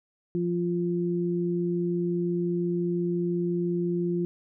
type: tone pair together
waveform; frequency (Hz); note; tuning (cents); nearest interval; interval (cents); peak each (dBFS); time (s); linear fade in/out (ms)
sine; 174.25 / 348.5; F3 / F4; -4 / -4; octave; 1200; -27; 0.35-4.25; 0
effects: none